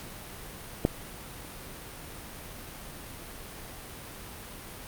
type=click; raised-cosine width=2 ms; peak=-8 dBFS; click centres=0.851 s; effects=pink hiss -43 dBFS RMS until 4.87 s + Opus 48 kbps